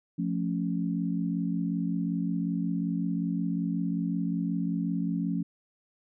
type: chord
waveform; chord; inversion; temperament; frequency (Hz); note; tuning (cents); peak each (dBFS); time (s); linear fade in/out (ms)
sine; F augmented; none; equal; 174.61 / 220 / 277.2; F3 / A3 / C#4; 0 / 0 / 0; -29 / -33 / -32; 0.18-5.43; 10
effects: none